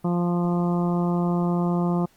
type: harmonic tone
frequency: 174.61 Hz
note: F3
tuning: in tune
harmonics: 1 / 2 / 3 / 4 / 5 / 6 / 7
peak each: -21 / -28 / -35 / -33 / -36 / -36 / -39 dBFS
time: 0.04-2.06 s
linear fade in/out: 10 ms
effects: pink hiss -60 dBFS RMS until 2.16 s + Opus 32 kbps